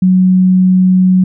sine tone, 185 Hz, F#3, in tune, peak -5 dBFS, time 0.02-1.24 s, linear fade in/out 5 ms, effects none

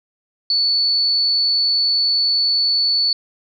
sine tone, 4455 Hz, C#8, 8 cents sharp, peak -14 dBFS, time 0.5-3.13 s, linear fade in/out 2 ms, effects none

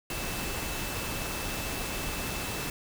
sine tone in noise, 2637 Hz, E7, in tune, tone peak -42 dBFS, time 0.1-2.7 s, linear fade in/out 2 ms, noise pink, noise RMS -34 dBFS, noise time 0.1-2.7 s, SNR -11 dB, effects none

